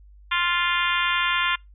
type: harmonic tone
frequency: 349.2 Hz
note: F4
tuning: in tune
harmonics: 3 / 4 / 5 / 6 / 7 / 8 / 9 / 10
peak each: -26 / -27 / -28 / -29 / -29 / -30 / -31 / -31 dBFS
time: 0.31-1.56 s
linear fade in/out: 10 ms
effects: noise-tail reverb RT60 0.2 s tail -26 dB re dry + added 50 Hz sine -46 dBFS peak until 1.74 s